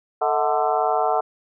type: harmonic tone with a mistuned harmonic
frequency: 147.9 Hz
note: D3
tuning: 13 cents sharp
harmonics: 3 / 4 / 5 / 6 / 7 / 8 / 9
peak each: -26 / -25 / -21 / -27 / -29 / -31 / -29 dBFS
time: 0.21-1.21 s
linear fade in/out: 10 ms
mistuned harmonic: 4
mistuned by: +130 cents
effects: none